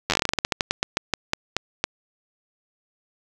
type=slowing click train; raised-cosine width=0.2 ms; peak=-3 dBFS; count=22; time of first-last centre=0.1-1.84 s; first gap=10 ms; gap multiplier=1.18; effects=7-bit